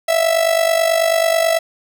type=tone with amplitude modulation; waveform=45% pulse; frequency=659.3 Hz; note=E5; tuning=in tune; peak=-10 dBFS; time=0.08-1.59 s; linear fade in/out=10 ms; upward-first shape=sine; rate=49.2 Hz; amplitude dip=70%; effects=none